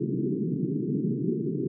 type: band-pass noise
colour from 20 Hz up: pink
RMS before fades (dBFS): -28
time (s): 0-1.68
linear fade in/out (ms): 10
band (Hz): 130 to 420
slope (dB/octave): 96
effects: none